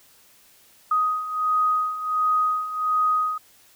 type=beating tone pair; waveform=sine; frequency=1250 / 1251.4 Hz; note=D#6 / D#6; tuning=+8 / +10 cents; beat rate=1.4 Hz; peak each=-26 / -21 dBFS; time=0.91-3.38 s; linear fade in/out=5 ms; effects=white hiss -55 dBFS RMS until 3.75 s